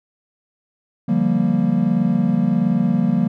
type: chord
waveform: triangle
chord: G minor seventh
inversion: second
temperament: equal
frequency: 146.83 / 174.61 / 196 / 233.1 Hz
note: D3 / F3 / G3 / Bb3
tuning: 0 / 0 / 0 / 0 cents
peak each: -23 / -18 / -18 / -17 dBFS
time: 1.08-3.28 s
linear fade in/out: 10 ms
effects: none